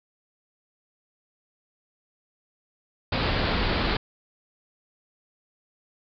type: low-pass noise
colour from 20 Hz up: pink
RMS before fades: -25 dBFS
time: 3.12-3.97 s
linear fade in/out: 5 ms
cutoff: 4800 Hz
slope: 96 dB/octave
effects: none